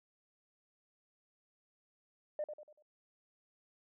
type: tone with echo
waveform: sine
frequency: 602 Hz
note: D5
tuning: 43 cents sharp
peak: -33 dBFS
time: 2.39-2.44 s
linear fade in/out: 2 ms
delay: 96 ms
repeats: 4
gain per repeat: -8 dB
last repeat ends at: 2.824 s
effects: tanh soft clip ceiling -30 dBFS